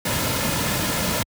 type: noise with comb filter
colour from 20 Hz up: pink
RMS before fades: -23 dBFS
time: 0.05-1.23 s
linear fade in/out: 5 ms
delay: 2.6 ms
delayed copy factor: -0.5
effects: high-pass 60 Hz 12 dB/octave